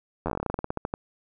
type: slowing click train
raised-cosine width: 1 ms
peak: -14 dBFS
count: 19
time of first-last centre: 0.26-0.939 s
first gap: 11 ms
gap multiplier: 1.13
effects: none